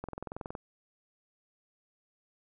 click train, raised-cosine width 1 ms, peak -24 dBFS, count 12, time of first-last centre 0.04-0.552 s, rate 21.5 Hz, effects none

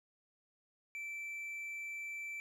triangle tone, 2330 Hz, D7, 14 cents flat, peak -39 dBFS, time 0.95-2.4 s, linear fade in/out 0 ms, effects none

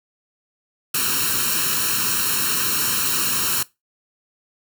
white noise with comb filter, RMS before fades -21 dBFS, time 0.94-3.63 s, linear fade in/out 5 ms, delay 0.72 ms, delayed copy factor +0.85, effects noise-tail reverb RT60 0.2 s tail -20 dB re dry + high-pass 100 Hz 12 dB/octave

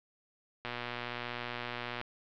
click train, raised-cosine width 0.3 ms, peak -21 dBFS, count 166, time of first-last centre 0.65-2.014 s, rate 121 Hz, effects low-pass 4000 Hz 12 dB/octave

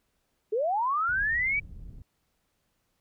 sine linear sweep, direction up, 402 to 2324 Hz, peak -24 dBFS, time 0.52-1.6 s, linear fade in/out 10 ms
pink low-pass noise, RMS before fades -43 dBFS, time 1.08-2.02 s, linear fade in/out 5 ms, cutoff 120 Hz, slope 12 dB/octave
effects pink hiss -75 dBFS RMS until 3 s

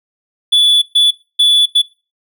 triangle tone bursts at uneven times, 3447 Hz, A7, 36 cents flat, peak -5 dBFS, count 4, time 0.52-0.82 / 0.95-1.11 / 1.39-1.66 / 1.75-1.82 s, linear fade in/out 10 ms, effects noise-tail reverb RT60 0.3 s tail -19 dB re dry

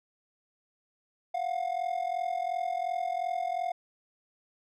triangle ring-modulated tone, 712 Hz, F5, 33 cents sharp, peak -24 dBFS, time 1.34-3.72 s, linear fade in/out 5 ms, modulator 21.4 Hz, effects none

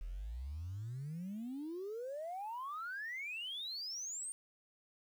sine exponential sweep, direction up, 38.89 to 8870 Hz, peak -39 dBFS, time 0.01-4.32 s, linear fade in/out 0 ms, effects tanh soft clip ceiling -37 dBFS + 11-bit

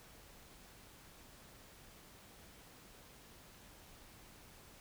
silence, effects pink hiss -59 dBFS RMS until 4.8 s

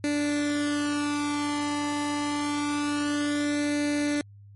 sawtooth tone with flanger, 292.3 Hz, D4, 8 cents flat, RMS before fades -27 dBFS, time 0.04-4.21 s, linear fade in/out 0 ms, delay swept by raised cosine 0.47 to 1.02 ms, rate 0.26 Hz, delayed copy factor +0.8, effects added 101 Hz sine -46 dBFS peak until 4.55 s + MP3 48 kbps

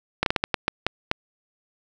slowing click train, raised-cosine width 0.3 ms, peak -4 dBFS, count 9, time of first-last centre 0.23-1.114 s, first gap 32 ms, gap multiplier 1.34, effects none

